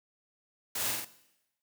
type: noise with echo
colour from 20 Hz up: white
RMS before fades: -34 dBFS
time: 0.75-0.91 s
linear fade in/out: 5 ms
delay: 46 ms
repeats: 3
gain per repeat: -2 dB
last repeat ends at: 1.048 s
effects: noise-tail reverb RT60 0.9 s tail -17 dB re dry + high-pass 100 Hz 12 dB/octave